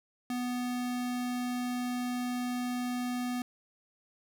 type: tone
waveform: square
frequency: 247 Hz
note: B3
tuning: in tune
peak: -32 dBFS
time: 0.3-3.42 s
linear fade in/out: 2 ms
effects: none